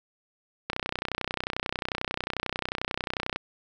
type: click train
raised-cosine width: 0.3 ms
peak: -12 dBFS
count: 84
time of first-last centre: 0.7-3.36 s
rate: 31.2 Hz
effects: none